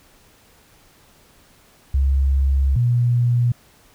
sine tone pair in turn, 68 / 120.84 Hz, C#2 / B2, -33 / -37 cents, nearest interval minor seventh, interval 996 cents, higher second, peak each -14 dBFS, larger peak neither, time 1.94-2.76 / 2.76-3.52 s, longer first, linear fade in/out 5 ms, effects pink hiss -53 dBFS RMS until 3.94 s

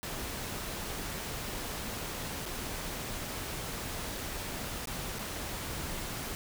pink noise with dropouts, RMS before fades -38 dBFS, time 0.03-6.35 s, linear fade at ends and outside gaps 0 ms, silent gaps 2.455-2.461 / 4.856-4.873 / 5.187-5.192 s, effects none

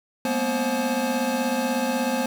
square tone cluster, 204.9 / 234 / 250.4 / 530 / 854 Hz, G#3 / A#3 / B3 / C5 / G#5, -23 / +7 / +24 / +22 / +48 cents, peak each -36 / -29 / -28 / -28 / -31 dBFS, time 0.25-2.26 s, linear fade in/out 2 ms, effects 9-bit

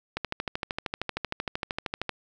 click train, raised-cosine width 0.3 ms, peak -13 dBFS, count 26, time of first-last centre 0.17-2.093 s, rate 13 Hz, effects none

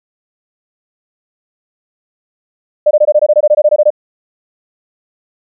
sine tone bursts, 600 Hz, D5, 37 cents sharp, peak -4 dBFS, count 15, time 2.86-3.904 s, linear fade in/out 10 ms, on 50 ms, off 21 ms, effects none

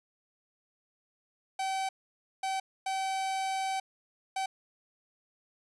45% pulse tone bursts at uneven times, 768 Hz, G5, 36 cents flat, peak -30 dBFS, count 4, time 1.59-1.89 / 2.43-2.6 / 2.86-3.8 / 4.36-4.46 s, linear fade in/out 5 ms, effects resampled to 24000 Hz

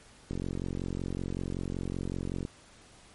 click train, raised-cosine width 3 ms, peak -21 dBFS, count 98, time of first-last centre 0.31-2.451 s, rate 45.3 Hz, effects pink hiss -56 dBFS RMS until 3.14 s + MP3 48 kbps

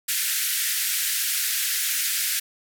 white band-pass noise, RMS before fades -25 dBFS, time 0.08-2.4 s, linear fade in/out 10 ms, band 1500 to 16000 Hz, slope 48 dB/octave, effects none

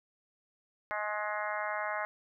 harmonic tone with a mistuned harmonic, 210 Hz, G#3, 19 cents sharp, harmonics 3 / 4 / 5 / 6 / 7 / 8 / 9 / 10, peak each -38 / -39 / -40 / -41 / -41 / -42 / -43 / -43 dBFS, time 0.91-2.05 s, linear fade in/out 0 ms, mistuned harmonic 5, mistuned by +19 cents, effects none

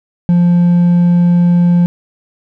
triangle tone with hard clipping, 174.61 Hz, F3, in tune, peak -7 dBFS, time 0.29-1.86 s, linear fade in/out 0 ms, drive 5 dB, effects none

